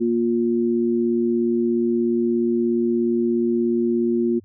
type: tone pair together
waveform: sine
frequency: 235.6 / 352.5 Hz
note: A#3 / F4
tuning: +19 / +16 cents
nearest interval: perfect fifth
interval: 697 cents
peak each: -20 dBFS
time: 0-4.4 s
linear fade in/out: 20 ms
effects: added 97 Hz sine -47 dBFS peak until 4.44 s